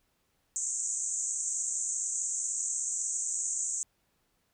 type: band-pass noise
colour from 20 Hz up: pink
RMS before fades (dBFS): -33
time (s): 0.56-3.83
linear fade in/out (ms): 0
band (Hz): 6400 to 8200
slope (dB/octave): 96
effects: pink hiss -74 dBFS RMS until 4.53 s